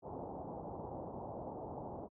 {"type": "low-pass noise", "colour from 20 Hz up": "white", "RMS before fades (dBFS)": -45, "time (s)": [0.02, 2.09], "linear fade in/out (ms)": 50, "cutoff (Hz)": 890, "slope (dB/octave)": 48, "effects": ["high-pass 60 Hz 12 dB/octave"]}